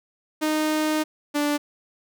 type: tone pair in turn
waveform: sawtooth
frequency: 308.6 / 292.9 Hz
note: D#4 / D4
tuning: -14 / -5 cents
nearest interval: minor second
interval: 91 cents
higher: first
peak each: -17 / -17 dBFS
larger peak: neither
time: 0.41-1.04 / 1.34-1.58 s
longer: first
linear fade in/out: 20 ms
effects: none